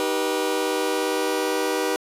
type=chord; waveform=sawtooth; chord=Eb augmented; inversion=none; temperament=just; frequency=311.1 / 388.9 / 486.1 Hz; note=Eb4 / G4 / B4; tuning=0 / -14 / -28 cents; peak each=-24 / -22 / -21 dBFS; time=0-1.96 s; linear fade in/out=0 ms; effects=resampled to 32000 Hz